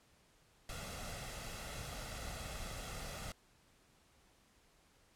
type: noise with comb filter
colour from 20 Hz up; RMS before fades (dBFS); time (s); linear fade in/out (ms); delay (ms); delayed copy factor
pink; -45; 0.69-3.32; 2; 1.5; +0.55
effects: pink hiss -69 dBFS RMS until 5.15 s + low-pass 11000 Hz 12 dB/octave